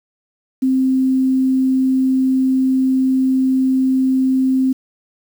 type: tone with quantisation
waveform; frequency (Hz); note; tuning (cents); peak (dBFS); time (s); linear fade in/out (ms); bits
sine; 261.6; C4; 0; -12; 0.62-4.73; 10; 7
effects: none